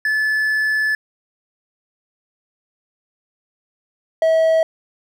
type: tone pair in turn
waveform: triangle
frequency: 1732 / 646 Hz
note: A6 / E5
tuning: -28 / -35 cents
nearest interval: octave + perfect fourth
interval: 1707 cents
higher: first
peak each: -14 / -10 dBFS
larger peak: second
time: 0.05-0.95 / 4.22-4.63 s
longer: first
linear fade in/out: 2 ms
effects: none